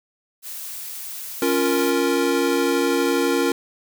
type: noise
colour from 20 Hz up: blue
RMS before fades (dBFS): -33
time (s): 0.42-1.94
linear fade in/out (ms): 50
type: chord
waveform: square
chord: Bb minor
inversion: first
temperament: equal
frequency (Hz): 277.2 / 349.2 / 466.2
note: Db4 / F4 / Bb4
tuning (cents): 0 / 0 / 0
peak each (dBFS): -23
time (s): 1.42-3.52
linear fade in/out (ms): 2
effects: none